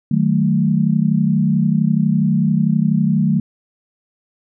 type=chord; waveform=sine; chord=D# diminished; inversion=none; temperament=equal with one note detuned; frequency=155.56 / 188.34 / 220 Hz; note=D#3 / F#3 / A3; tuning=0 / +31 / 0 cents; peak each=-17 dBFS; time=0.11-3.4 s; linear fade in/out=5 ms; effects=none